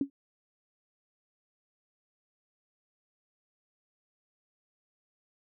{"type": "tone with exponential decay", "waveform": "sine", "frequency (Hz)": 277.2, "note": "C#4", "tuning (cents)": 0, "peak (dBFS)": -21, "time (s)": [0.01, 0.1], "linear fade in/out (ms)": 2, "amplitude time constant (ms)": 18, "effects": []}